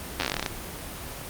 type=slowing click train; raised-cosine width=0.2 ms; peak=-8 dBFS; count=14; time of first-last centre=0.2-0.462 s; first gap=10 ms; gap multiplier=1.11; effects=pink hiss -37 dBFS RMS until 1.29 s + Opus 24 kbps